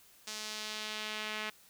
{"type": "tone with band-pass filter sweep", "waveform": "sawtooth", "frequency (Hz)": 214.5, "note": "A3", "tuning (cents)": -44, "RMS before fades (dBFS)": -40, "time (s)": [0.27, 1.5], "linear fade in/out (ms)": 5, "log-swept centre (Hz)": [5600, 2400], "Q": 1.3, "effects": ["white hiss -61 dBFS RMS until 1.69 s"]}